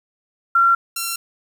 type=tone pair in turn; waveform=sine / 5% pulse; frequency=1369 / 1362.6 Hz; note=F6 / F6; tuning=-35 / -43 cents; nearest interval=unison; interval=8 cents; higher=first; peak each=-11 dBFS; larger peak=neither; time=0.55-0.75 / 0.96-1.16 s; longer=neither; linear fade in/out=5 ms; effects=8-bit